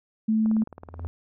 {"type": "tone", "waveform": "sine", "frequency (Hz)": 219.1, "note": "A3", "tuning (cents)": -7, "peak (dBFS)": -19, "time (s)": [0.28, 0.64], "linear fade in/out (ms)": 10}
{"type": "click train", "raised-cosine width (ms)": 1, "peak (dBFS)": -26, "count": 12, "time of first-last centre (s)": [0.46, 1.048], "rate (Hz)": 18.7}
{"type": "tone with exponential growth", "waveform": "triangle", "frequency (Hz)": 83.9, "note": "E2", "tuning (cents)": 31, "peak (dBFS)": -25, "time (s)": [0.69, 1.07], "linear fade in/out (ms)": 0, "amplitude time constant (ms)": 81}
{"effects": []}